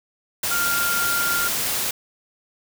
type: tone in noise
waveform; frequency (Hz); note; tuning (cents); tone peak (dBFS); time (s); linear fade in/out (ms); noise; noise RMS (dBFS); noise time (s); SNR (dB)
sine; 1396.9; F6; 0; -22; 0.51-1.48; 5; white; -24; 0.43-1.91; -1
effects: none